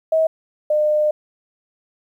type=tone pair in turn; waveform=sine; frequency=640 / 604.8 Hz; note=D#5 / D#5; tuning=+49 / -49 cents; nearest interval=minor second; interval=98 cents; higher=first; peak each=-13 / -14 dBFS; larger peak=first; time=0.12-0.27 / 0.7-1.11 s; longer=second; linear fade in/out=5 ms; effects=9-bit